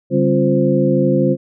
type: tone cluster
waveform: sine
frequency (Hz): 142.4 / 195.2 / 265.6 / 349.5 / 520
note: C#3 / G3 / C4 / F4 / C5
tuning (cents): +47 / -7 / +26 / +1 / -11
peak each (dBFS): -18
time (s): 0.1-1.37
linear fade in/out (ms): 50
effects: none